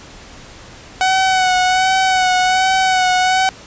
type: tone with vibrato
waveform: sawtooth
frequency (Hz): 747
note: F#5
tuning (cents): +16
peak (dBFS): -8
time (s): 1.01-3.49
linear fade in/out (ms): 0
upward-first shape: sine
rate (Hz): 1.3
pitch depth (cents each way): 30
effects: pink hiss -38 dBFS RMS until 3.66 s + resampled to 16000 Hz